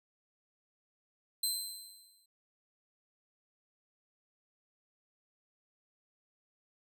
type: tone with exponential decay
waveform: 20% pulse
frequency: 4098 Hz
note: C8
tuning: 37 cents flat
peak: -23 dBFS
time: 1.43-2.26 s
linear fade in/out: 5 ms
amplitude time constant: 180 ms
effects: none